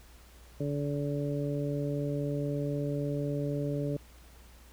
harmonic tone, 143.9 Hz, D3, 35 cents flat, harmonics 1 / 2 / 3 / 4, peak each -32 / -35 / -37 / -38 dBFS, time 0.6-3.97 s, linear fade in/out 5 ms, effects added 60 Hz sine -53 dBFS peak until 4.72 s + pink hiss -58 dBFS RMS until 4.72 s

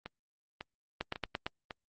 two click trains, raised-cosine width 0.3 ms, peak -17 / -24 dBFS, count 5 / 4, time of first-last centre 1.01-1.465 / 0.06-1.708 s, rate 8.79 / 1.82 Hz, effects Opus 32 kbps

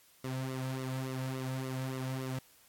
sawtooth tone with flanger, 130.81 Hz, C3, in tune, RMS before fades -37 dBFS, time 0.24-2.39 s, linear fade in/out 5 ms, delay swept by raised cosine 1.2 to 2.8 ms, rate 3.5 Hz, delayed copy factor -0.7, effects white hiss -63 dBFS RMS until 2.68 s + AAC 64 kbps

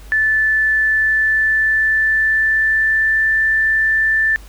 sine tone with pitch glide, 1751 to 1768.3 Hz, A6 to A6, -9 to +8 cents, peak -12 dBFS, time 0.12-4.36 s, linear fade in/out 0 ms, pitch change +17 cents, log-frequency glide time 0.75-3.35 s, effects added 50 Hz sine -35 dBFS peak until 4.48 s + pink hiss -45 dBFS RMS until 4.48 s

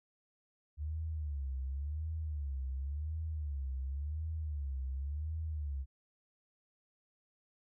sine tone with vibrato, 72.5 Hz, D2, 22 cents flat, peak -35 dBFS, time 0.77-5.86 s, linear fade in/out 50 ms, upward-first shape sine, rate 0.92 Hz, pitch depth 170 cents each way, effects none

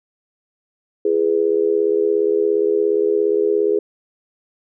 sine tone with amplitude modulation, 415.3 Hz, G#4, in tune, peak -10 dBFS, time 1.05-3.79 s, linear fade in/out 5 ms, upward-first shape sine, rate 77.2 Hz, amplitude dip 90%, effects none

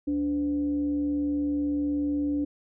sine tone with frequency modulation, 289.8 Hz, D4, 23 cents flat, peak -24 dBFS, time 0.07-2.45 s, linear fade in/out 10 ms, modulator 219 Hz, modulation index 0.3, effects none

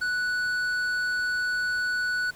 sine tone with tanh clipping, 1480 Hz, F#6, in tune, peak -26 dBFS, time 0.01-2.31 s, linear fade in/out 10 ms, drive 9 dB, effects pink hiss -51 dBFS RMS until 2.35 s

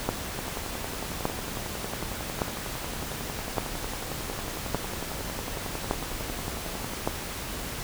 two click trains, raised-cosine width 1 ms, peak -10 / -20 dBFS, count 7 / 73, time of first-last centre 0.09-7.075 / 0.39-6.935 s, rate 0.859 / 11 Hz, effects pink hiss -35 dBFS RMS until 7.83 s

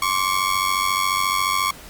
sawtooth ring-modulated tone, 1108.7 Hz, C#6, in tune, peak -12 dBFS, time 0.02-1.71 s, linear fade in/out 2 ms, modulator 47.1 Hz, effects pink hiss -41 dBFS RMS until 1.89 s + Opus 48 kbps

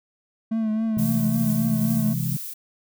triangle tone with vibrato, 220 Hz, A3, in tune, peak -19 dBFS, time 0.51-2.14 s, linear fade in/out 10 ms, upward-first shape triangle, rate 3.7 Hz, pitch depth 48 cents each way
sine chord, C augmented, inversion none, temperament equal, 130.81 / 164.81 / 207.7 Hz, C3 / E3 / G#3, 0 / 0 / 0 cents, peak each -26 / -26 / -32 dBFS, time 0.97-2.37 s, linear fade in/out 2 ms
violet noise with tremolo, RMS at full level -32 dBFS, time 0.98-2.54 s, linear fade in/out 10 ms, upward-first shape triangle, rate 2.4 Hz, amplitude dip 35%
effects none

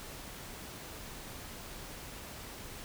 silence, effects pink hiss -46 dBFS RMS until 2.84 s

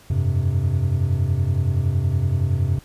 triangle chord, F suspended second, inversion none, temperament equal, 87.31 / 98 / 130.81 Hz, F2 / G2 / C3, 0 / 0 / 0 cents, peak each -20 dBFS, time 0.1-2.79 s, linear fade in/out 5 ms, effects pink hiss -50 dBFS RMS until 2.84 s + resampled to 32000 Hz

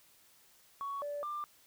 sine tone with pitch steps, 1117 / 581 / 1190 Hz, C#6 / D5 / D6, +13 / -19 / +22 cents, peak -35 dBFS, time 0.81-1.44 s, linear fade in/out 0 ms, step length 210 ms, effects tanh soft clip ceiling -32 dBFS + white hiss -64 dBFS RMS until 1.66 s

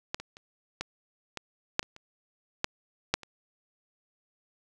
clicks, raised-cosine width 0.2 ms, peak -12 / -23 / -30 / -15 / -18 / -6 / -26 / -30 / -8 / -6 / -27 dBFS, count 11, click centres 0.145 / 0.2 / 0.369 / 0.81 / 1.373 / 1.794 / 1.829 / 1.964 / 2.644 / 3.14 / 3.233 s, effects none

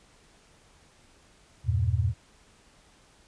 sine chord, E diminished, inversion none, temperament just, 82.41 / 98.89 / 118.67 Hz, E2 / G2 / Bb2, 0 / +16 / +31 cents, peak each -27 dBFS, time 1.64-2.14 s, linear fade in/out 50 ms, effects pink hiss -59 dBFS RMS until 3.27 s + resampled to 22050 Hz

